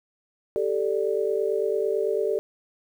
sine chord, G suspended second, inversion none, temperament just, 392 / 441 / 588 Hz, G4 / A4 / D5, 0 / +4 / +2 cents, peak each -26 / -25 / -29 dBFS, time 0.56-2.39 s, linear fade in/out 0 ms, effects 9-bit

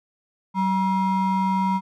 triangle ring-modulated tone, 574 Hz, D5, 40 cents flat, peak -14 dBFS, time 0.54-1.81 s, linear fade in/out 50 ms, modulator 384 Hz, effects none

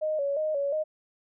sine tone with vibrato, 590 Hz, D5, 8 cents sharp, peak -25 dBFS, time 0.01-0.84 s, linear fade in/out 20 ms, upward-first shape square, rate 2.8 Hz, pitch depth 84 cents each way, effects none

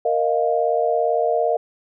sine chord, Bb suspended fourth, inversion none, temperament just, 466.2 / 621.6 / 699.2 Hz, Bb4 / Eb5 / F5, 0 / -2 / +2 cents, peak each -21 dBFS, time 0.05-1.57 s, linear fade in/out 5 ms, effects none

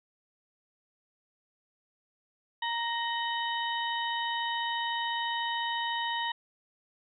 harmonic tone with a mistuned harmonic, 934 Hz, A#5, 3 cents sharp, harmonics 1 / 2 / 3 / 4, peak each -32 / -35 / -37 / -38 dBFS, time 2.62-6.32 s, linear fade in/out 5 ms, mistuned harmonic 3, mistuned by +130 cents, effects none

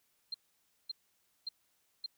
sine tone bursts, 4176 Hz, C8, 4 cents flat, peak -35 dBFS, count 4, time 0.32-2.062 s, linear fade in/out 5 ms, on 23 ms, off 550 ms, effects white hiss -75 dBFS RMS until 2.17 s

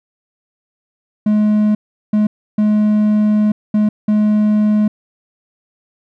triangle tone bursts at uneven times, 211.5 Hz, G#3, 32 cents sharp, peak -8 dBFS, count 5, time 1.26-1.75 / 2.13-2.27 / 2.58-3.52 / 3.74-3.89 / 4.08-4.88 s, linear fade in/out 5 ms, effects none

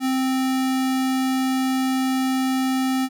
square tone, 261.6 Hz, C4, in tune, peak -20 dBFS, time 0-3.09 s, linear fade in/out 50 ms, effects none

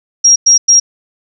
sine tone bursts, 5630 Hz, F8, 13 cents sharp, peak -3 dBFS, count 3, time 0.24-0.8 s, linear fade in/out 10 ms, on 120 ms, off 100 ms, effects none

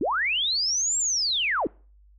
sine linear two-way sweep, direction up then down, 234.2 to 7580 to 234.2 Hz, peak -22 dBFS, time 0.01-1.67 s, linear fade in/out 2 ms, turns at 0.98 s, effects noise-tail reverb RT60 0.4 s tail -26 dB re dry + added 50 Hz sine -52 dBFS peak until 2.18 s

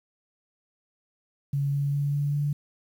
sine tone with pitch steps, 140.6 / 141.74 / 142.89 / 144.05 / 145.22 Hz, C#3 / C#3 / D3 / D3 / D3, +25 / +39 / -47 / -33 / -19 cents, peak -23 dBFS, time 1.53-2.53 s, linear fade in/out 5 ms, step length 200 ms, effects 9-bit

